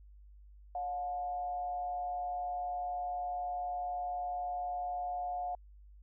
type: tone with frequency modulation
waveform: sine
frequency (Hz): 718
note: F5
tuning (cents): +48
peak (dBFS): -34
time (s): 0.75-5.55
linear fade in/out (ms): 2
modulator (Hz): 148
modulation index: 0.36
effects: added 50 Hz sine -53 dBFS peak until 6.02 s